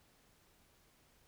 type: silence
effects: pink hiss -69 dBFS RMS until 1.27 s